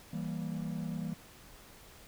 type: chord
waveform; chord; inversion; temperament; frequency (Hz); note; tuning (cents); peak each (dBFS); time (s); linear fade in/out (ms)
triangle; E diminished; none; equal with one note detuned; 164.81 / 194.87 / 233.1; E3 / G3 / Bb3; 0 / -10 / 0; -35 / -37 / -38; 0.13-1.14; 5
effects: tanh soft clip ceiling -26 dBFS + pink hiss -55 dBFS RMS until 2.07 s